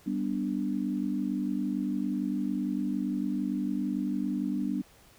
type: chord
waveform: sine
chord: G major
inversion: none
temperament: equal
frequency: 196 / 246.9 / 293.7 Hz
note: G3 / B3 / D4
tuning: 0 / 0 / 0 cents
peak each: -32 dBFS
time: 0.06-4.82 s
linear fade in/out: 10 ms
effects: pink hiss -58 dBFS RMS until 5.18 s